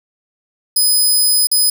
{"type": "tone with dropouts", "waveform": "5% pulse", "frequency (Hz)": 5020, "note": "D#8", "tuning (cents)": 15, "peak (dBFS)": -5, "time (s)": [0.76, 1.7], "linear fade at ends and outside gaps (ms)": 5, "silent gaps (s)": [1.471, 1.514], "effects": []}